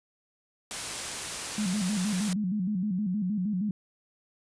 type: noise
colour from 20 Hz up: white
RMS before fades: -34 dBFS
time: 0.71-2.33 s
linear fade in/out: 0 ms
type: tone with vibrato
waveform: sine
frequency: 196 Hz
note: G3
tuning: in tune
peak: -26 dBFS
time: 1.58-3.71 s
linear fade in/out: 2 ms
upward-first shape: square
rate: 6.4 Hz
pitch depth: 130 cents each way
effects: resampled to 22050 Hz